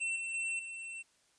square tone with level steps, 2697 Hz, E7, 39 cents sharp, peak -33 / -37 / -34 / -42 dBFS, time 0-1.03 s, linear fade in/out 20 ms, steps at 0.16 / 0.34 / 0.59 s, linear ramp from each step 2 ms, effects white hiss -70 dBFS RMS until 1.38 s + resampled to 22050 Hz

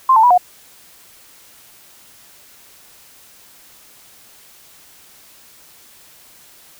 sine tone with pitch steps, 1050 / 887 / 978 / 721 Hz, C6 / A5 / B5 / F#5, +6 / +14 / -17 / -45 cents, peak -7 dBFS, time 0.09-0.378 s, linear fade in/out 5 ms, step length 72 ms, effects white hiss -46 dBFS RMS until 6.79 s

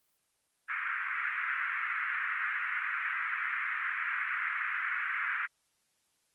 pink band-pass noise, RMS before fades -34 dBFS, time 0.68-5.47 s, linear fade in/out 20 ms, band 1300 to 2200 Hz, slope 48 dB/octave, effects white hiss -75 dBFS RMS until 6.34 s + Opus 24 kbps

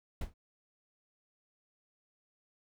brown noise with exponential decay, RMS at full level -29 dBFS, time 0.21-0.34 s, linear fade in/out 5 ms, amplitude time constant 27 ms, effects none

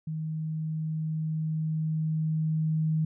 sine tone with level ramp, 157.4 Hz, D#3, 20 cents sharp, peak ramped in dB -30 to -23 dBFS, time 0.07-3.05 s, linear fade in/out 5 ms, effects none

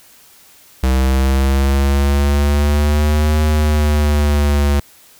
square exponential two-way sweep, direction up then down, 64.7 to 76.8 to 71.3 Hz, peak -12 dBFS, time 0.83-4.8 s, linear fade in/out 5 ms, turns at 3.42 s, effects white hiss -46 dBFS RMS until 5.19 s

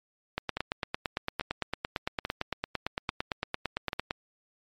two click trains, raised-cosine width 0.3 ms, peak -13 / -15 dBFS, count 34 / 5, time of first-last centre 0.38-4.109 / 0.57-3.931 s, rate 8.85 / 1.19 Hz, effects MP3 64 kbps

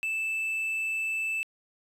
triangle tone, 2637 Hz, E7, in tune, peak -26 dBFS, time 0.03-1.43 s, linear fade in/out 0 ms, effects resampled to 32000 Hz + 10-bit

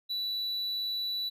triangle tone, 3951 Hz, B7, in tune, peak -29 dBFS, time 0.09-1.3 s, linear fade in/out 20 ms, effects none

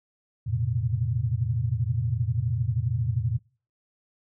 sine tone cluster, 86.5 / 113.4 / 125.9 / 136.2 Hz, F2 / A#2 / B2 / C#3, -16 / -47 / +34 / -30 cents, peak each -31 / -26 / -29 / -33 dBFS, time 0.46-3.39 s, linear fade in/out 20 ms, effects noise-tail reverb RT60 0.4 s tail -26 dB re dry

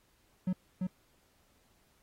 triangle tone with echo, 184.3 Hz, F#3, 7 cents flat, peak -26 dBFS, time 0.47-0.53 s, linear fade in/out 5 ms, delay 340 ms, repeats 1, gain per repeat -2 dB, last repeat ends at 0.87 s, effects pink hiss -70 dBFS RMS until 2.02 s + AAC 48 kbps

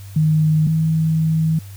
sine tone pair in turn, 155.4 / 159.49 Hz, D#3 / D#3, -2 / +43 cents, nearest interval unison, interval 45 cents, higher second, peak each -12 / -14 dBFS, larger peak first, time 0.16-0.67 / 0.67-1.59 s, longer second, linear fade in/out 5 ms, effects added 98 Hz sine -33 dBFS peak until 1.76 s + white hiss -46 dBFS RMS until 1.76 s

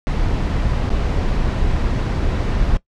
brown noise with dropouts, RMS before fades -18 dBFS, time 0.07-2.77 s, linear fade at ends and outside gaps 0 ms, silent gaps 0.893-0.903 s, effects noise-tail reverb RT60 0.1 s tail -18 dB re dry + low-pass 5000 Hz 12 dB/octave

